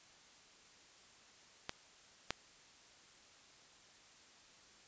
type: clicks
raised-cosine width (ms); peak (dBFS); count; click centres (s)
0.2; -21 / -17; 2; 1.694 / 2.306
effects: white hiss -62 dBFS RMS until 4.87 s + resampled to 16000 Hz